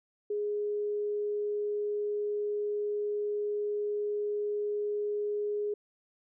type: tone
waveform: sine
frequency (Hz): 415.3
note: G#4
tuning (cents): 0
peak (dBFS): -29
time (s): 0.3-5.74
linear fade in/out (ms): 5
effects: none